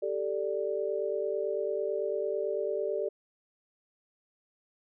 sine chord, G suspended second, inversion none, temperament just, 392 / 441 / 588 Hz, G4 / A4 / D5, 0 / +4 / +2 cents, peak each -33 dBFS, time 0.02-3.09 s, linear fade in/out 10 ms, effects none

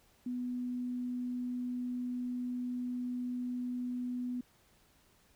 sine tone, 247.5 Hz, B3, 4 cents sharp, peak -34 dBFS, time 0.26-4.41 s, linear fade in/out 5 ms, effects pink hiss -67 dBFS RMS until 5.35 s

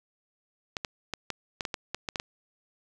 clicks, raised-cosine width 0.2 ms, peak -14 dBFS, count 11, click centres 0.768 / 0.848 / 1.137 / 1.303 / 1.608 / 1.652 / 1.742 / 1.946 / 2.088 / 2.158 / 2.199 s, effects 9-bit

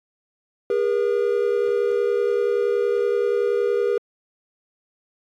triangle tone pair together, 407.1 / 477.7 Hz, G#4 / A#4, -35 / +42 cents, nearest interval minor third, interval 277 cents, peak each -19 / -19 dBFS, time 0.7-3.98 s, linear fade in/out 2 ms, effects AAC 64 kbps

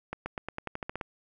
accelerating click train, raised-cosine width 0.5 ms, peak -19 dBFS, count 11, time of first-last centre 0.13-1.012 s, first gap 130 ms, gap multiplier 0.91, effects none

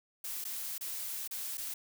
blue noise with dropouts, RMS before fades -39 dBFS, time 0.24-1.74 s, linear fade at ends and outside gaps 5 ms, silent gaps 0.442-0.45 / 0.781-0.809 / 1.277-1.31 / 1.573-1.579 s, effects none

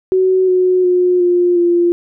sine tone with pitch steps, 374.2 / 367.1 / 360.2 / 353.4 / 346.7 Hz, F#4 / F#4 / F#4 / F4 / F4, +20 / -14 / -46 / +21 / -13 cents, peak -9 dBFS, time 0.12-1.92 s, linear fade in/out 0 ms, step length 360 ms, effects none

